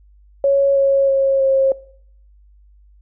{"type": "tone with pitch steps", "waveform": "sine", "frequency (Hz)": [554.4, 548.7, 543, 537.4], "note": ["C#5", "C#5", "C#5", "C5"], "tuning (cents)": [0, -18, -36, 46], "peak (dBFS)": -11, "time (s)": [0.44, 1.72], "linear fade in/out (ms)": 2, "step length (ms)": 320, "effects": ["noise-tail reverb RT60 0.6 s tail -21 dB re dry", "added 50 Hz sine -46 dBFS peak until 3.01 s"]}